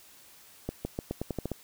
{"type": "accelerating click train", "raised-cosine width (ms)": 2, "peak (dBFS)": -18, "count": 9, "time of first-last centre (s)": [0.69, 1.517], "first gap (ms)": 160, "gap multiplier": 0.87, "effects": ["white hiss -55 dBFS RMS until 1.63 s"]}